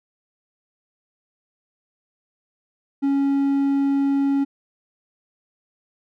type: tone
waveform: triangle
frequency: 277.4 Hz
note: C#4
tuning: 1 cent sharp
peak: -15 dBFS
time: 3.02-4.45 s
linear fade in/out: 20 ms
effects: none